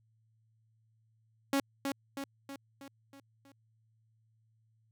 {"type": "tone with echo", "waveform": "sawtooth", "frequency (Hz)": 276, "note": "C#4", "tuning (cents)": -7, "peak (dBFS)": -23, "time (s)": [1.53, 1.6], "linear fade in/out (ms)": 2, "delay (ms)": 320, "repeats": 6, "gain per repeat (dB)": -5, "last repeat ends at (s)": 3.52, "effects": ["added 111 Hz sine -68 dBFS peak until 4.91 s"]}